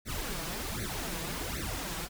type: noise with flanger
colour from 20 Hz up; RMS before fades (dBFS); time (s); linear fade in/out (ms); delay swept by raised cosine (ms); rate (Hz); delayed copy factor
pink; -36; 0.05-2.09; 50; 0.48 to 6.18; 1.3; +1
effects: none